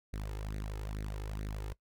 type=tone with flanger; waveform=sawtooth; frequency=51.91 Hz; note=G#1; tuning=in tune; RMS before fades=-39 dBFS; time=0.13-1.73 s; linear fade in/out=5 ms; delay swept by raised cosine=0.47 to 2.37 ms; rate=2.3 Hz; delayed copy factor=+0.75; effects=noise-tail reverb RT60 0.1 s tail -19 dB re dry